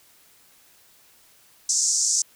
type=band-pass noise; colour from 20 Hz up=pink; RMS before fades=-22 dBFS; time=1.69-2.22 s; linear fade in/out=2 ms; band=5600 to 7800 Hz; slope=48 dB/octave; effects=white hiss -56 dBFS RMS until 2.35 s